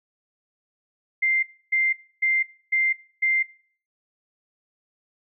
sine tone bursts, 2093 Hz, C7, in tune, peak -18 dBFS, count 5, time 1.22-3.43 s, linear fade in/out 10 ms, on 210 ms, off 290 ms, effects noise-tail reverb RT60 0.5 s tail -22 dB re dry

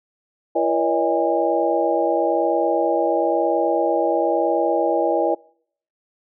sine tone cluster, 337.8 / 483.2 / 572 / 633 / 816 Hz, E4 / B4 / D5 / D#5 / G#5, +42 / -38 / -46 / +30 / -31 cents, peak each -23 dBFS, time 0.55-5.35 s, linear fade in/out 10 ms, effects noise-tail reverb RT60 0.6 s tail -25 dB re dry

